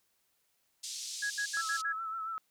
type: band-pass noise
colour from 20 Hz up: pink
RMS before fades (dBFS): -41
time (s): 0.83-1.82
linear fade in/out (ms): 10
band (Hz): 4100 to 8000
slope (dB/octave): 24
type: tone bursts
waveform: sine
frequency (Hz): 1661.2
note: G#6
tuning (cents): 0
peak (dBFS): -31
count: 5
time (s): 1.22-1.928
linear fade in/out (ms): 10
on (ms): 84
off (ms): 72
type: tone with vibrato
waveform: sine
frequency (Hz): 1318.5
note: E6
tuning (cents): 0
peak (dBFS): -35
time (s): 1.57-2.38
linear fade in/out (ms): 0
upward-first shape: triangle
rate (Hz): 7.2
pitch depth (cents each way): 49
effects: white hiss -75 dBFS RMS until 2.5 s